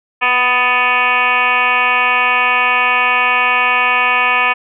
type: tone with frequency modulation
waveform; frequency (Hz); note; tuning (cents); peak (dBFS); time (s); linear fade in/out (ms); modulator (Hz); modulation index
sine; 1745; A6; -15; -10; 0.21-4.54; 20; 250; 3.9
effects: none